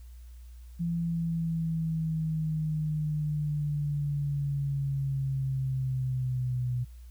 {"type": "linear sweep", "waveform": "sine", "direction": "down", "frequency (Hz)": [170, 123.2], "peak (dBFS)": -27, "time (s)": [0.79, 6.85], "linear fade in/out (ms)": 20, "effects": ["added 60 Hz sine -44 dBFS peak until 7.1 s", "white hiss -65 dBFS RMS until 7.1 s"]}